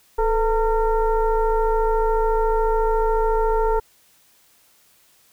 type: tone with frequency modulation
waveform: sine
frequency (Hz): 440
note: A4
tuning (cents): 0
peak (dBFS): -16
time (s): 0.18-3.8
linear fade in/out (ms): 10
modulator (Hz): 467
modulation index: 1.2
effects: white hiss -57 dBFS RMS until 5.32 s